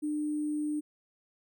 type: tone with sample-and-hold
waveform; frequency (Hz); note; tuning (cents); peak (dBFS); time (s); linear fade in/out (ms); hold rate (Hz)
sine; 300.1; D4; +38; -29; 0.02-0.81; 20; 8820
effects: none